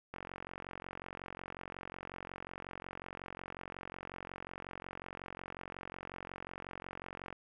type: click train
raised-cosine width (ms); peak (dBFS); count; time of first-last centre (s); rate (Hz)
0.5; -28; 328; 0.14-7.327; 45.5
effects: none